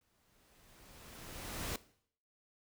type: noise with exponential growth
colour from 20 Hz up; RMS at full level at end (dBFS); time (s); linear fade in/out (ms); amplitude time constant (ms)
pink; -38; 0.01-1.76; 2; 380
effects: noise-tail reverb RT60 0.6 s tail -18 dB re dry